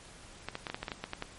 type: clicks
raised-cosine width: 0.3 ms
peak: -19 dBFS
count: 11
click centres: 0.486 / 0.554 / 0.668 / 0.7 / 0.745 / 0.83 / 0.882 / 0.918 / 1.04 / 1.134 / 1.224 s
effects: pink hiss -52 dBFS RMS until 1.38 s + MP3 48 kbps